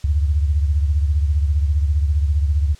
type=beating tone pair; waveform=sine; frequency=72.4 / 87.4 Hz; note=D2 / F2; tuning=-24 / +2 cents; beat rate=15 Hz; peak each=-15 / -23 dBFS; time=0.04-2.75 s; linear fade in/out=5 ms; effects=white hiss -49 dBFS RMS until 2.79 s + low-pass 7000 Hz 12 dB/octave